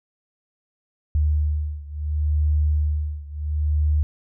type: beating tone pair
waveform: sine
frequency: 75 / 75.71 Hz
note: D2 / D#2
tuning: +37 / -47 cents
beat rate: 0.71 Hz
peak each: -21 / -23 dBFS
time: 1.15-4.03 s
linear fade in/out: 0 ms
effects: none